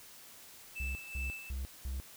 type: tone with tremolo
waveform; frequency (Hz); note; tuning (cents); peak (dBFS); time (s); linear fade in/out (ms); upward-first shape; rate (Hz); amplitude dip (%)
triangle; 2638; E7; +1; -36; 0.75-1.51; 20; sine; 2.5; 65
type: tone bursts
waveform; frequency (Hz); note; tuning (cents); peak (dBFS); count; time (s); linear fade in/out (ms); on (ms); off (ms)
triangle; 65.41; C2; 0; -33; 4; 0.8-2; 0; 150; 200
effects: tanh soft clip ceiling -24 dBFS + white hiss -54 dBFS RMS until 2.16 s